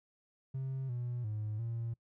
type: tone with pitch steps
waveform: triangle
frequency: 133 / 121.8 / 106.7 / 115.8 Hz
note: C3 / B2 / G#2 / A#2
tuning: +29 / -24 / +47 / -11 cents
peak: -32 dBFS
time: 0.54-1.94 s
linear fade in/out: 10 ms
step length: 350 ms
effects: noise-tail reverb RT60 0.1 s tail -26 dB re dry + tanh soft clip ceiling -30 dBFS